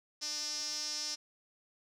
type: tone with band-pass filter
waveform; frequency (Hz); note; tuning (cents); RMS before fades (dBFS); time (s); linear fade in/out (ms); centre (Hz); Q
sawtooth; 299.7; D4; +35; -38; 0.21-1.16; 20; 5400; 7.1
effects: none